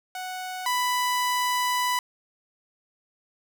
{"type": "tone pair in turn", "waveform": "sawtooth", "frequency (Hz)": [740, 992.1], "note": ["F#5", "B5"], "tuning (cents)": [0, 8], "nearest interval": "perfect fourth", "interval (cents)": 508, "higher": "second", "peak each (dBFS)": [-28, -19], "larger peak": "second", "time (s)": [[0.15, 0.66], [0.66, 1.99]], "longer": "second", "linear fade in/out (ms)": 2, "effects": []}